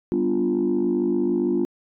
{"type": "chord", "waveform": "sine", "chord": "G dominant seventh", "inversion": "none", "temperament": "equal", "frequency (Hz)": [196, 246.9, 293.7, 349.2], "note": ["G3", "B3", "D4", "F4"], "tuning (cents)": [0, 0, 0, 0], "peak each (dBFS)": [-27, -24, -25, -21], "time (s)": [0.12, 1.65], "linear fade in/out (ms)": 0, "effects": ["tanh soft clip ceiling -13 dBFS"]}